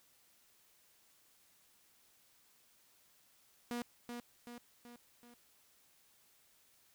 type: tone with echo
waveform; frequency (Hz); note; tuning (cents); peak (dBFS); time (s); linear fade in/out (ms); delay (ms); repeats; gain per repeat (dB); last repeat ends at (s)
sawtooth; 240; B3; -49; -34; 3.71-3.82; 0; 380; 4; -5; 5.34
effects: white hiss -69 dBFS RMS until 6.94 s